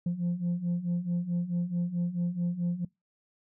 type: beating tone pair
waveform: sine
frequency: 171.7 / 176.3 Hz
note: F3 / F3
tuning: -29 / +17 cents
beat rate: 4.6 Hz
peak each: -31 / -27 dBFS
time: 0.06-2.85 s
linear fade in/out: 5 ms
effects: noise-tail reverb RT60 0.2 s tail -24 dB re dry + tanh soft clip ceiling -24 dBFS